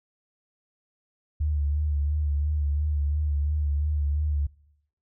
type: tone with vibrato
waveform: sine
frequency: 73.8 Hz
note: D2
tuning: 9 cents sharp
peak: -22 dBFS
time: 1.4-4.47 s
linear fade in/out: 10 ms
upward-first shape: sine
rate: 2.9 Hz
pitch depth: 47 cents each way
effects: noise-tail reverb RT60 0.8 s tail -23 dB re dry